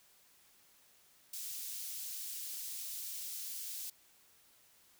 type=high-pass noise; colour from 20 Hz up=white; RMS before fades=-43 dBFS; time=1.33-3.9 s; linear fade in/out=5 ms; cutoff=4300 Hz; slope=12 dB/octave; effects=white hiss -66 dBFS RMS until 4.99 s